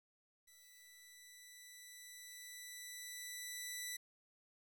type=tone with level ramp; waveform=10% pulse; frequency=1975.5 Hz; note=B6; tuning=in tune; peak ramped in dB=-53 to -33 dBFS; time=0.47-3.97 s; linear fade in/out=10 ms; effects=12-bit